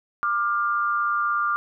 sine tone pair together, 1189.4 / 1406 Hz, D6 / F6, +22 / +11 cents, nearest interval minor third, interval 289 cents, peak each -22 / -25 dBFS, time 0.23-1.56 s, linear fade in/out 0 ms, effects none

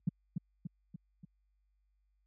sine tone with echo, 168.6 Hz, E3, 39 cents sharp, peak -25 dBFS, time 0.07-0.09 s, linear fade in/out 5 ms, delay 290 ms, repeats 4, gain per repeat -5 dB, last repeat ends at 1.25 s, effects added 50 Hz sine -60 dBFS peak until 2.26 s + high-pass 100 Hz 12 dB/octave

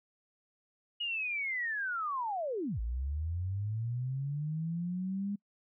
sine linear two-way sweep, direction down then up, 2900 to 53.6 to 204.9 Hz, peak -32 dBFS, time 1-5.36 s, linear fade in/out 10 ms, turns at 2.8 s, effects noise-tail reverb RT60 0.1 s tail -26 dB re dry

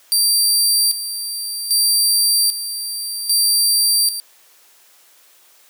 20% pulse tone with tremolo, 4699 Hz, D8, in tune, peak -7 dBFS, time 0.12-4.2 s, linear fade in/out 0 ms, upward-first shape square, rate 0.63 Hz, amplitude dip 70%, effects white hiss -51 dBFS RMS until 5.69 s + high-pass 400 Hz 12 dB/octave

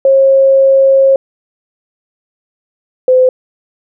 sine tone pair in turn, 540 / 511.9 Hz, C#5 / C5, -45 / -38 cents, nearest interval minor second, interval 93 cents, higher first, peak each -4 dBFS, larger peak neither, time 0.05-1.16 / 3.08-3.29 s, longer first, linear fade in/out 2 ms, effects none

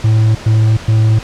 triangle tone bursts, 110 Hz, A2, in tune, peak -5 dBFS, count 3, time 0.04-1.19 s, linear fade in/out 5 ms, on 310 ms, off 110 ms, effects pink hiss -30 dBFS RMS until 1.23 s + low-pass 6000 Hz 12 dB/octave

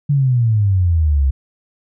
sine exponential sweep, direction down, 146.83 to 65.41 Hz, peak -11 dBFS, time 0.09-1.31 s, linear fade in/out 10 ms, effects none

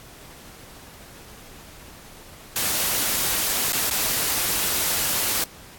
white noise with dropouts, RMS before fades -23 dBFS, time 2.56-5.44 s, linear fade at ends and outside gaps 2 ms, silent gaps 3.723-3.731 / 3.898-3.909 s, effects pink hiss -45 dBFS RMS until 5.78 s + AAC 64 kbps

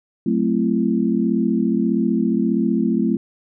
sine chord, F# half-diminished seventh, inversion none, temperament equal with one note detuned, 185 / 220 / 261.6 / 336.9 Hz, F#3 / A3 / C4 / E4, 0 / 0 / 0 / +38 cents, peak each -23 / -19 / -22 / -23 dBFS, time 0.26-3.17 s, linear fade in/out 5 ms, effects none

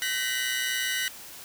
sawtooth tone cluster, 1528 / 1882 / 2005 / 2932 Hz, G6 / A#6 / B6 / F#7, -45 / +16 / +26 / -16 cents, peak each -29 dBFS, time 0.02-1.08 s, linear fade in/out 0 ms, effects white hiss -44 dBFS RMS until 1.44 s

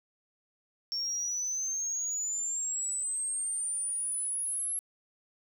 sine exponential sweep, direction up, 5460 to 11175 Hz, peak -29 dBFS, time 0.92-4.79 s, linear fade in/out 0 ms, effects tanh soft clip ceiling -27 dBFS + 10-bit

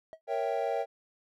triangle tone with exponential decay, 641 Hz, E5, 49 cents flat, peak -36 dBFS, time 0.13-0.21 s, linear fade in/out 0 ms, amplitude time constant 16 ms
triangle chord, A# diminished seventh, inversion none, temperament equal, 466.2 / 554.4 / 659.3 / 784 Hz, A#4 / C#5 / E5 / G5, 0 / 0 / 0 / 0 cents, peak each -32 dBFS, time 0.27-0.86 s, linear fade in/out 50 ms
effects none

